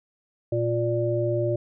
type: harmonic tone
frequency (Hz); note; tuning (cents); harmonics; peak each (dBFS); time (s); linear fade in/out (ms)
117.5; A#2; +14; 1 / 3 / 5; -26 / -26 / -26; 0.52-1.56; 5
effects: none